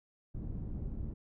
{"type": "low-pass noise", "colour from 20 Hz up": "pink", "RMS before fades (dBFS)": -39, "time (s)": [0.34, 1.14], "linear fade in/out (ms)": 10, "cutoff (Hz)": 190, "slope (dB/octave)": 12, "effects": []}